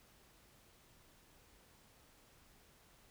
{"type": "silence", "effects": ["pink hiss -66 dBFS RMS until 3.1 s"]}